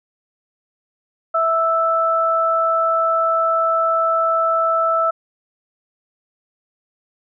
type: tone pair together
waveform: sine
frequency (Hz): 656 / 1318.5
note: E5 / E6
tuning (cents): -9 / 0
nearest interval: octave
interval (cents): 1209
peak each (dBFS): -19 / -16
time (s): 1.34-5.11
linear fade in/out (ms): 10
effects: none